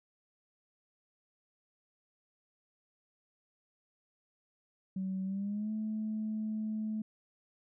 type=tone with pitch glide; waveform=sine; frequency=189.6 to 216.5 Hz; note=F#3 to A3; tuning=+43 to -28 cents; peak=-32 dBFS; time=4.96-7.02 s; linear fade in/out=5 ms; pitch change=+229 cents; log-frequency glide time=5.24-5.71 s; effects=tanh soft clip ceiling -28 dBFS